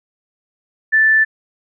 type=tone; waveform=sine; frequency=1760 Hz; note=A6; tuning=in tune; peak=-9 dBFS; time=0.92-1.25 s; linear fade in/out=20 ms; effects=none